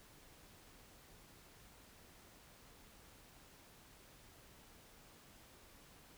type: silence
effects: pink hiss -62 dBFS RMS until 6.17 s